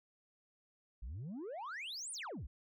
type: exponential two-way sweep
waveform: sine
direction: up then down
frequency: 48.81 to 9956 to 48.81 Hz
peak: -39 dBFS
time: 1.02-2.47 s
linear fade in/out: 10 ms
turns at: 2.12 s
effects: tanh soft clip ceiling -41 dBFS